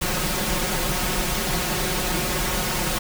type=noise with comb filter; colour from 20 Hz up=pink; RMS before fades=-24 dBFS; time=0.01-2.99 s; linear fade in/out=10 ms; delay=5.5 ms; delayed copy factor=+1; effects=none